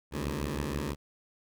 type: beating tone pair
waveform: 10% pulse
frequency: 69.3 / 75.4 Hz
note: C#2 / D2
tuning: 0 / +46 cents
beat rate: 6.1 Hz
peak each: -26 / -26 dBFS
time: 0.11-0.96 s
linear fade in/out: 50 ms
effects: none